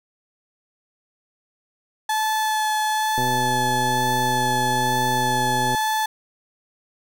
35% pulse tone with vibrato, 864 Hz, A5, 32 cents flat, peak -18 dBFS, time 2.09-6.06 s, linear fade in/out 5 ms, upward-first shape sine, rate 1.1 Hz, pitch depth 10 cents each way
click train, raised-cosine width 2 ms, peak -16 dBFS, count 322, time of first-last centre 3.18-5.748 s, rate 125 Hz
effects none

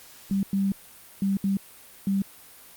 sine tone bursts at uneven times, 196 Hz, G3, in tune, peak -21 dBFS, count 5, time 0.31-0.43 / 0.53-0.72 / 1.22-1.37 / 1.44-1.57 / 2.07-2.22 s, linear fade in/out 2 ms, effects white hiss -49 dBFS RMS until 2.76 s + Opus 48 kbps

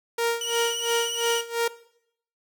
sawtooth tone with tremolo, 466.2 Hz, A#4, in tune, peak -17 dBFS, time 0.18-1.68 s, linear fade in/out 5 ms, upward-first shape sine, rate 2.9 Hz, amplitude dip 90%
25% pulse tone with vibrato, 2936 Hz, F#7, 14 cents flat, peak -24 dBFS, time 0.41-1.41 s, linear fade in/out 2 ms, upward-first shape triangle, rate 17 Hz, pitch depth 50 cents each way
effects noise-tail reverb RT60 0.7 s tail -18 dB re dry

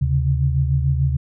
sine tone cluster, 76.6 / 134 / 140.8 Hz, D#2 / C3 / C#3, -27 / +42 / +27 cents, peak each -20 / -18 / -24 dBFS, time 0.01-1.17 s, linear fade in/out 10 ms, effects none

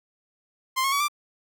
sawtooth tone with pitch steps, 1046.5 / 1089.1 / 1133.3 / 1179.4 Hz, C6 / C#6 / C#6 / D6, 0 / -31 / +38 / +7 cents, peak -18 dBFS, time 0.76-1.084 s, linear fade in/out 20 ms, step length 81 ms, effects none

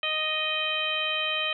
harmonic tone with a mistuned harmonic, 622.3 Hz, D#5, in tune, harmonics 1 / 2 / 3 / 4 / 5 / 6, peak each -35 / -35 / -35 / -30 / -29 / -38 dBFS, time 0.03-1.53 s, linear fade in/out 2 ms, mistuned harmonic 6, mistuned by +49 cents, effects none

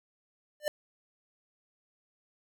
square tone with exponential growth, 597 Hz, D5, 28 cents sharp, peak -24 dBFS, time 0.6-0.68 s, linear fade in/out 1 ms, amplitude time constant 17 ms, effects none

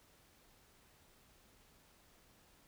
silence, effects pink hiss -67 dBFS RMS until 2.67 s

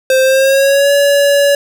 square tone with pitch glide, 523.3 to 567.4 Hz, C5 to C#5, 0 to +40 cents, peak -8 dBFS, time 0.1-1.55 s, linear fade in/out 2 ms, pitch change +140 cents, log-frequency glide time 0.22-0.92 s, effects none

